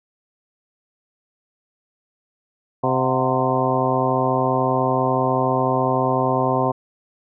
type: harmonic tone with a mistuned harmonic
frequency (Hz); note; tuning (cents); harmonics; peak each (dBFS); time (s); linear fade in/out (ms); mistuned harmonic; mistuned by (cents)
130.2; C3; -8; 1 / 2 / 3 / 4 / 5 / 6 / 7 / 8; -25 / -25 / -25 / -25 / -25 / -25 / -25 / -25; 2.83-6.72; 10; 6; -82
effects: none